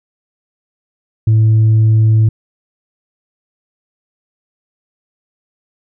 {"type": "tone with tanh clipping", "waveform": "sine", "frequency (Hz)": 110, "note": "A2", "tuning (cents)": 0, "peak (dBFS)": -7, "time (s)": [1.27, 2.29], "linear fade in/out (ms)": 5, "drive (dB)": 1, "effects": []}